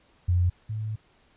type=tone pair in turn; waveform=sine; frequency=88.7 / 108.42 Hz; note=F2 / A2; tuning=+27 / -25 cents; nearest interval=minor third; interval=348 cents; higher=second; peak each=-19 / -28 dBFS; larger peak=first; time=0.28-0.5 / 0.69-0.96 s; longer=second; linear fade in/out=10 ms; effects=pink hiss -62 dBFS RMS until 1.36 s + resampled to 8000 Hz